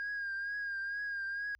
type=tone with vibrato; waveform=sine; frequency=1621 Hz; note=G#6; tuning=42 cents flat; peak=-33 dBFS; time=0-1.55 s; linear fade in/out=0 ms; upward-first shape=triangle; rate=2.2 Hz; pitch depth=48 cents each way; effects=tanh soft clip ceiling -33 dBFS + added 60 Hz sine -66 dBFS peak until 1.59 s